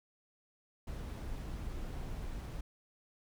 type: noise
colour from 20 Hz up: brown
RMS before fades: -41 dBFS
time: 0.87-2.61 s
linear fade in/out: 5 ms
effects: none